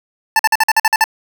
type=tone bursts; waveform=25% pulse; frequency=882 Hz; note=A5; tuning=4 cents sharp; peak=-5 dBFS; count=9; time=0.36-1.041 s; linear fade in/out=2 ms; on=33 ms; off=48 ms; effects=none